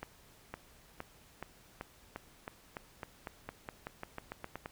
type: accelerating click train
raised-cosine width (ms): 0.5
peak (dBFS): -25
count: 19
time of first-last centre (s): 0.03-4.659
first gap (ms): 510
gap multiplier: 0.91
effects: pink hiss -61 dBFS RMS until 4.71 s